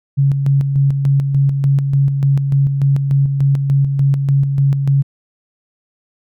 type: tone with tremolo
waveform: sine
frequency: 138.59 Hz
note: C#3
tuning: in tune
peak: -9 dBFS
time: 0.17-5.03 s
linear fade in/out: 20 ms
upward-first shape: square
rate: 3.4 Hz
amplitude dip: 45%
effects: none